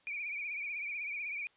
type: tone with vibrato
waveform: sine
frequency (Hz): 2352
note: D7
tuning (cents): +2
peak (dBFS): -36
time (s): 0.07-1.47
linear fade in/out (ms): 0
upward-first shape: triangle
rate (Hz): 16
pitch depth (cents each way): 97
effects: white hiss -68 dBFS RMS until 1.56 s + resampled to 8000 Hz